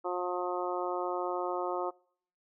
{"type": "harmonic tone", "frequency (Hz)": 179.1, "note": "F3", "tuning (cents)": 44, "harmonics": [2, 3, 4, 5, 6, 7], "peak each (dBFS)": [-35, -37, -38, -39, -40, -40], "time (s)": [0.04, 1.91], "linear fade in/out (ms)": 20, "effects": ["noise-tail reverb RT60 0.6 s tail -26 dB re dry"]}